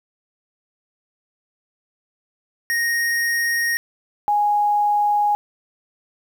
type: tone pair in turn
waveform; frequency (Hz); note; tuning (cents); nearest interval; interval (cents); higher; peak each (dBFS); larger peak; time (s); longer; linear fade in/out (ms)
square / sine; 1864.7 / 828.4; A#6 / G#5; 0 / -5; octave + major second; 1405; first; -19 / -15; second; 2.7-3.77 / 4.28-5.35; neither; 0
effects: 8-bit